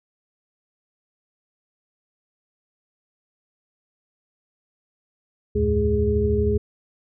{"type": "tone cluster", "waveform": "sine", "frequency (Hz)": [74.6, 87.5, 110.2, 211.7, 415.2], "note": ["D2", "F2", "A2", "G#3", "G#4"], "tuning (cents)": [28, 4, 3, 33, 0], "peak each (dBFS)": [-23, -28, -27, -26, -21], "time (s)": [5.55, 6.58], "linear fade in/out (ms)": 10, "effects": []}